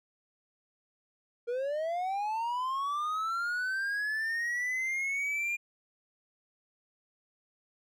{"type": "linear sweep", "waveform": "triangle", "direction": "up", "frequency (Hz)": [466.2, 2417], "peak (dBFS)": -28, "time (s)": [1.47, 5.57], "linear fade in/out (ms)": 20, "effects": []}